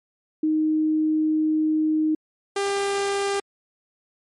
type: tone pair in turn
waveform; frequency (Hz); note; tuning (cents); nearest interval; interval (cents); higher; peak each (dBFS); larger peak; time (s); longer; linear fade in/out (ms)
sine / sawtooth; 311.1 / 398.4; D#4 / G4; 0 / +28; major third; 428; second; -18; neither; 0.43-2.15 / 2.56-3.4; first; 5
effects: MP3 48 kbps